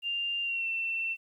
sine tone with pitch glide, 2794 to 2691 Hz, F7 to E7, 0 to +35 cents, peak -29 dBFS, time 0.02-1.17 s, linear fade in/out 50 ms, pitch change -65 cents, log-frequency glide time 0.42-0.67 s, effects 11-bit

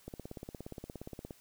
click train, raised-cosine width 2 ms, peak -29 dBFS, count 22, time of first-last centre 0.08-1.308 s, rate 17.1 Hz, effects white hiss -63 dBFS RMS until 1.4 s

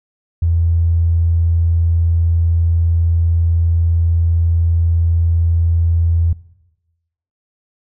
triangle tone with tanh clipping, 83.8 Hz, E2, 29 cents sharp, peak -11 dBFS, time 0.42-6.33 s, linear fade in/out 5 ms, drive 3 dB, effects noise-tail reverb RT60 1.0 s tail -20 dB re dry

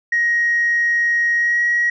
sine tone with pitch glide, 1883 to 1903.8 Hz, A#6 to A#6, +17 to +36 cents, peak -13 dBFS, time 0.12-1.9 s, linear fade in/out 5 ms, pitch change +19 cents, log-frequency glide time 1.36-1.61 s, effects tanh soft clip ceiling -10 dBFS

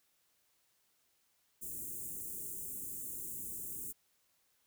white band-stop noise, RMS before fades -43 dBFS, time 1.61-3.93 s, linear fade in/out 20 ms, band 420 to 7200 Hz, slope 48 dB/octave, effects white hiss -75 dBFS RMS until 4.66 s

